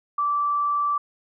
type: tone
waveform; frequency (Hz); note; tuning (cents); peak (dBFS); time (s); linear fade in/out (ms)
sine; 1164; D6; -16; -20; 0.18-0.98; 5
effects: none